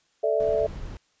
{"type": "chord", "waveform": "sine", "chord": "A suspended fourth", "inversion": "none", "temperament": "equal", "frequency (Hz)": [440, 587.3, 659.3], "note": ["A4", "D5", "E5"], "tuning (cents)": [0, 0, 0], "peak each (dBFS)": -25, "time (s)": [0.23, 0.67], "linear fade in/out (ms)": 10}
{"type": "noise", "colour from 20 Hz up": "brown", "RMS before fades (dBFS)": -37, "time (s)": [0.4, 0.97], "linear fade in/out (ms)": 0}
{"effects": ["white hiss -67 dBFS RMS until 1.2 s", "resampled to 16000 Hz"]}